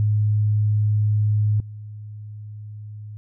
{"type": "tone with level steps", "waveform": "sine", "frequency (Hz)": 105.5, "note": "G#2", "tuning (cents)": 28, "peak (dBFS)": [-16, -33], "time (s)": [0, 3.17], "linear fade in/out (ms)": 0, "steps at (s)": 1.6, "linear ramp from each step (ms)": 2, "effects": []}